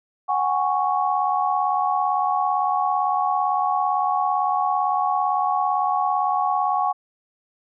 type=chord; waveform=sine; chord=F# suspended second; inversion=none; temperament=equal with one note detuned; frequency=740 / 817.8 / 1108.7 Hz; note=F#5 / G#5 / C#6; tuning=0 / -27 / 0 cents; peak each=-23 dBFS; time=0.28-6.93 s; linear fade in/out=20 ms; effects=none

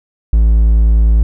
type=tone; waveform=triangle; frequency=55 Hz; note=A1; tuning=in tune; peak=-4 dBFS; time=0.33-1.23 s; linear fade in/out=0 ms; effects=none

